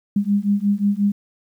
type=beating tone pair; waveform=sine; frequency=200 / 205.6 Hz; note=G3 / G#3; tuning=+35 / -17 cents; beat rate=5.6 Hz; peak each=-19 dBFS; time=0.16-1.12 s; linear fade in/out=5 ms; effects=9-bit